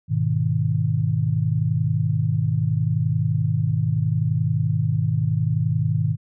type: chord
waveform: sine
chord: G# minor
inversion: none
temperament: just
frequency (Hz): 103.83 / 124.59 / 155.74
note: G#2 / B2 / D#3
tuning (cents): 0 / +16 / +2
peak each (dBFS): -23 / -23 / -22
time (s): 0.08-6.17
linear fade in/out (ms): 50
effects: none